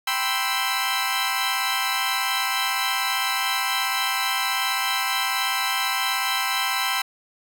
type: chord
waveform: 15% pulse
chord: C major seventh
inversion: second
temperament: equal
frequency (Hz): 784 / 987.8 / 1046.5 / 1318.5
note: G5 / B5 / C6 / E6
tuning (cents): 0 / 0 / 0 / 0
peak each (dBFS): -21 / -22 / -21 / -21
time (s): 0.07-7.02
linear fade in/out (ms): 5
effects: none